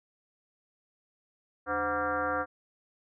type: tone with frequency modulation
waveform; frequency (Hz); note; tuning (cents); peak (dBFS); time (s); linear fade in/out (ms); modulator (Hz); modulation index
sine; 950; A#5; +33; -27; 1.66-2.46; 50; 218; 2.8
effects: none

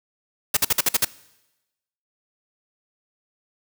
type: noise bursts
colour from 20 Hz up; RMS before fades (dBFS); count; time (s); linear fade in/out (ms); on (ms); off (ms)
white; -18; 7; 0.54-1.049; 5; 29; 51
effects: noise-tail reverb RT60 1.0 s tail -21 dB re dry

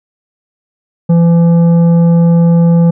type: tone with tanh clipping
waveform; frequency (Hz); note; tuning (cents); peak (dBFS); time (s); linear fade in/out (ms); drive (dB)
triangle; 169; E3; +43; -6; 1.09-2.91; 10; 13
effects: none

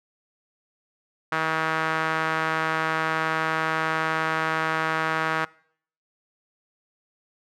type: tone with band-pass filter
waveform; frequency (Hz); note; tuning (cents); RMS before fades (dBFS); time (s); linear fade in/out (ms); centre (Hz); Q
sawtooth; 159.5; D#3; +43; -25; 1.32-5.45; 5; 1400; 2
effects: noise-tail reverb RT60 0.6 s tail -23 dB re dry

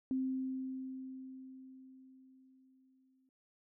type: tone with exponential decay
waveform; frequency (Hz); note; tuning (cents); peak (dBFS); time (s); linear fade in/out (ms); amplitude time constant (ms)
sine; 261.6; C4; 0; -31; 0.11-3.29; 1; 690
effects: none

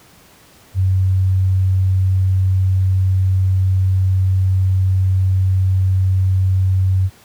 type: tone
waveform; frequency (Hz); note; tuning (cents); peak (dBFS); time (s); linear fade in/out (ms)
sine; 94.2; F#2; +32; -11; 0.74-7.1; 50
effects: pink hiss -47 dBFS RMS until 7.24 s + high-pass 60 Hz 12 dB/octave

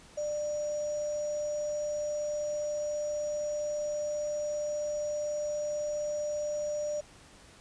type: tone with sample-and-hold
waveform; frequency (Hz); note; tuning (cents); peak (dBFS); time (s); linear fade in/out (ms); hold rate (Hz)
sine; 595; D5; +22; -30; 0.17-7.01; 10; 6300
effects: pink hiss -55 dBFS RMS until 7.6 s + resampled to 22050 Hz

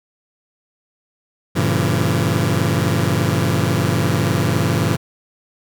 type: chord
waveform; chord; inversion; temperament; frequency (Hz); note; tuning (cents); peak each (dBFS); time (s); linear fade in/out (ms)
sawtooth; G diminished seventh; none; just; 98 / 117.6 / 141.12 / 169.34; G2 / Bb2 / Db3 / Fb3; 0 / +16 / +31 / +47; -17; 1.55-4.97; 20
effects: none

